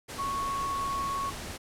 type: tone in noise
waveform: sine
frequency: 1106 Hz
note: C#6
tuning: 4 cents flat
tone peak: -29 dBFS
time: 0.18-1.31 s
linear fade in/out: 20 ms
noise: pink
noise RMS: -39 dBFS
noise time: 0.08-1.58 s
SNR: +7 dB
effects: low-pass 11000 Hz 12 dB/octave